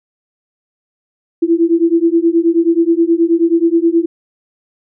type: beating tone pair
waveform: sine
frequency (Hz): 330 / 339.4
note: E4 / F4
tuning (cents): +2 / -49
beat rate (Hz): 9.4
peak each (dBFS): -12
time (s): 1.42-4.06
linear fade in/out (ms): 10
effects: none